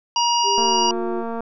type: harmonic tone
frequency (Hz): 950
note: A#5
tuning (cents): +33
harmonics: 1 / 3 / 5 / 6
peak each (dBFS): -18 / -23 / -25 / -26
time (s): 0.16-0.91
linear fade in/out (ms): 2
type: tone with pitch glide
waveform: sine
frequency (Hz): 400 to 360.5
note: G4 to F#4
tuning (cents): +35 to -45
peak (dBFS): -24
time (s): 0.43-1.24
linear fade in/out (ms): 50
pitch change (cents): -180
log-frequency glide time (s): 0.61-0.83
type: click train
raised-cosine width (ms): 1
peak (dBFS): -16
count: 191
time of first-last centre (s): 0.58-1.406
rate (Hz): 230
effects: none